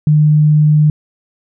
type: tone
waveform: sine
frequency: 151.4 Hz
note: D#3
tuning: 47 cents flat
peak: -6 dBFS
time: 0.07-0.9 s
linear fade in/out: 2 ms
effects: none